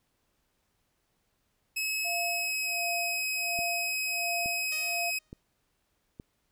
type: tone with pitch glide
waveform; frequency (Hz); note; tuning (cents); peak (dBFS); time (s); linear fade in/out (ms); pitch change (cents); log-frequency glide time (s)
sawtooth; 2572 to 2540; E7 to D#7; -43 to +35; -26; 1.76-5.19; 10; -22; 2.16-2.81
type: tone with tremolo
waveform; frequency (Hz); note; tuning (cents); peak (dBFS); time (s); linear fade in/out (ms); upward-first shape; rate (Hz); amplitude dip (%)
sine; 688; F5; -26; -32; 2.04-5.11; 20; sine; 1.4; 100
type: click train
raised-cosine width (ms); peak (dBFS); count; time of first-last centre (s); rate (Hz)
3; -29; 4; 3.59-6.199; 1.15
type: tone with exponential decay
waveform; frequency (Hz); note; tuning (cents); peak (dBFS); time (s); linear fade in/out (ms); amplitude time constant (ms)
5% pulse; 622.3; D#5; 0; -30; 4.72-5.41; 1; 150
effects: pink hiss -75 dBFS RMS until 6.51 s